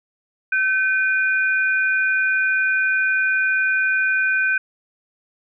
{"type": "tone pair together", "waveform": "sine", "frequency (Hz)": [1533, 2445], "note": ["G6", "D#7"], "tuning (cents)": [-39, -31], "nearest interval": "minor sixth", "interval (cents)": 808, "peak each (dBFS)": [-17, -23], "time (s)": [0.52, 4.58], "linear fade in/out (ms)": 5, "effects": []}